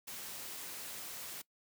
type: noise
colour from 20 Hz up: white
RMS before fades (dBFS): -45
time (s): 0.07-1.42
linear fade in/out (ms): 10
effects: noise-tail reverb RT60 0.1 s tail -21 dB re dry + high-pass 100 Hz 12 dB/octave